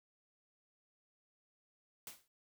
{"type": "noise with exponential decay", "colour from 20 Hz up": "white", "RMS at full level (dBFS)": -45, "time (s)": [2.07, 2.28], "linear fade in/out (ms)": 1, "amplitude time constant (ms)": 45, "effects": []}